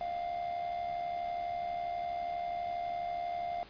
triangle tone with amplitude modulation, 698.5 Hz, F5, in tune, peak -29 dBFS, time 0.01-3.63 s, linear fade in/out 0 ms, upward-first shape sine, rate 72.2 Hz, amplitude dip 60%, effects pink hiss -54 dBFS RMS until 3.69 s + resampled to 11025 Hz

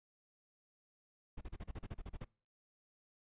brown noise bursts, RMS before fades -43 dBFS, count 12, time 1.37-2.247 s, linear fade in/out 10 ms, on 41 ms, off 35 ms, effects noise-tail reverb RT60 0.4 s tail -24 dB re dry + resampled to 8000 Hz

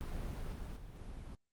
brown noise with level steps, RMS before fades -40 / -43 / -50 / -47 dBFS, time 0.01-1.35 s, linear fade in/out 0 ms, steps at 0.52 / 0.76 / 0.95 s, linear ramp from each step 10 ms, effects Opus 24 kbps

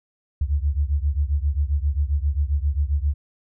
sine beating tone pair, 69.3 / 76.8 Hz, C#2 / D#2, 0 / -22 cents, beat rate 7.5 Hz, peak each -21 / -23 dBFS, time 0.41-3.14 s, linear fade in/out 5 ms, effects none

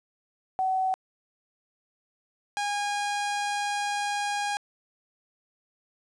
sine / sawtooth tone pair in turn, 755 / 818 Hz, F#5 / G#5, +35 / -26 cents, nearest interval minor second, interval 139 cents, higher second, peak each -23 dBFS, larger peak neither, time 0.59-0.94 / 2.57-4.57 s, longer second, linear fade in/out 0 ms, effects resampled to 22050 Hz + 10-bit

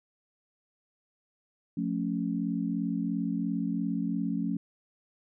sine chord, F augmented, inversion none, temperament equal with one note detuned, 177.05 / 220 / 277.2 Hz, F3 / A3 / C#4, +24 / 0 / 0 cents, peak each -32 dBFS, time 1.77-4.57 s, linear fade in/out 5 ms, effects none

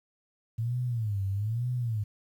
sine tone with vibrato, 110 Hz, A2, in tune, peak -27 dBFS, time 0.58-2.04 s, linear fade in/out 10 ms, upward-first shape sine, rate 1.1 Hz, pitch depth 220 cents each way, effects 10-bit

